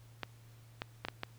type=clicks; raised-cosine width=0.3 ms; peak=-20 dBFS; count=5; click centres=0.233 / 0.819 / 1.05 / 1.085 / 1.234 s; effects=added 115 Hz sine -55 dBFS peak until 1.38 s + pink hiss -65 dBFS RMS until 1.38 s